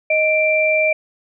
sine tone pair together, 624 / 2356 Hz, D#5 / D7, +5 / +5 cents, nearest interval octave + major seventh, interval 2300 cents, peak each -16 dBFS, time 0.1-0.93 s, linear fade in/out 5 ms, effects none

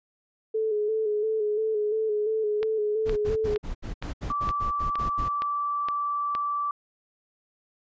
sine tone with vibrato, 429.4 Hz, A4, 42 cents flat, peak -23 dBFS, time 0.54-3.58 s, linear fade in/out 10 ms, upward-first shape square, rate 2.9 Hz, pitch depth 38 cents each way
click train, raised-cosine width 0.3 ms, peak -18 dBFS, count 9, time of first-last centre 2.63-6.351 s, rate 2.15 Hz
brown noise bursts, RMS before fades -32 dBFS, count 12, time 3.05-5.293 s, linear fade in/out 20 ms, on 120 ms, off 73 ms
sine tone, 1162 Hz, D6, 19 cents flat, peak -25 dBFS, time 4.3-6.71 s, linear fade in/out 2 ms
effects resampled to 16000 Hz

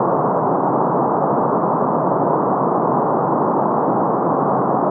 white band-pass noise, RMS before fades -17 dBFS, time 0-4.9 s, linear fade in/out 2 ms, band 130 to 1100 Hz, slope 48 dB/octave, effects none

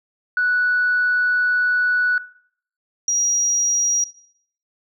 sine tone pair in turn, 1477 / 5736 Hz, F#6 / F8, -3 / +45 cents, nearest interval octave + major seventh, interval 2348 cents, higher second, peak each -15 dBFS, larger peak neither, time 0.37-2.18 / 3.08-4.04 s, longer first, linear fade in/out 2 ms, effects noise-tail reverb RT60 0.6 s tail -18 dB re dry + tanh soft clip ceiling -11 dBFS

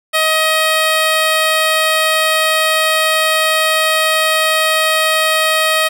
10% pulse tone, 631 Hz, D#5, 24 cents sharp, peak -3 dBFS, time 0.13-5.89 s, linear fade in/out 20 ms, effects none

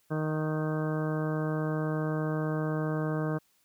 harmonic tone with a mistuned harmonic, 155.3 Hz, D#3, 3 cents flat, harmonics 1 / 2 / 3 / 4 / 5 / 6 / 7 / 8 / 9 / 10, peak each -30 / -34 / -36 / -38 / -46 / -47 / -44 / -44 / -54 / -43 dBFS, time 0.1-3.39 s, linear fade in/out 20 ms, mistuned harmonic 5, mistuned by -16 cents, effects white hiss -69 dBFS RMS until 3.64 s

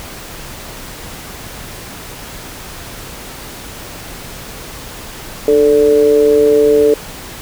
sine tone with amplitude modulation, 440 Hz, A4, in tune, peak -3 dBFS, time 5.48-6.94 s, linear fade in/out 2 ms, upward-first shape sine, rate 141 Hz, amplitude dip 75%, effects pink hiss -30 dBFS RMS until 7.41 s

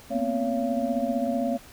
sine tone cluster, 230.9 / 245.8 / 261.8 / 562 / 684 Hz, A#3 / B3 / C4 / C#5 / F5, -16 / -8 / +1 / +24 / -36 cents, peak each -30 dBFS, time 0.1-1.58 s, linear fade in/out 20 ms, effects pink hiss -49 dBFS RMS until 1.72 s

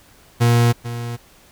40% pulse tone with echo, 118.7 Hz, A#2, 32 cents sharp, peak -11 dBFS, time 0.4-0.73 s, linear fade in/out 20 ms, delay 440 ms, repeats 1, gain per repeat -13 dB, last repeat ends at 1.17 s, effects pink hiss -50 dBFS RMS until 1.51 s

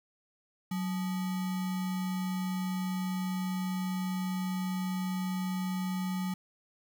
sine tone with sample-and-hold, 185 Hz, F#3, in tune, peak -30 dBFS, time 0.71-6.34 s, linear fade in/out 5 ms, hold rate 1050 Hz, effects none

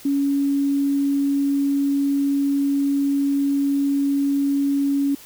sine tone, 280 Hz, C#4, 18 cents sharp, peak -17 dBFS, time 0.05-5.15 s, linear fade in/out 5 ms, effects white hiss -44 dBFS RMS until 5.25 s

